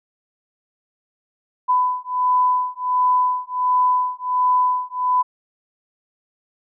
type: beating tone pair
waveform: sine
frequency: 1000 / 1001.4 Hz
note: B5 / B5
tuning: +21 / +24 cents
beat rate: 1.4 Hz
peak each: -19 dBFS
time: 1.68-5.23 s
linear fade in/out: 20 ms
effects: none